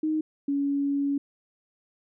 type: tone pair in turn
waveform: sine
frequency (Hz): 311.1 / 281.5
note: D#4 / C#4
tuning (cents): 0 / +27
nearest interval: major second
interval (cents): 173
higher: first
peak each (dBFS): -23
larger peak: neither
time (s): 0.03-0.21 / 0.48-1.18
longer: second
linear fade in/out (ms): 5
effects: none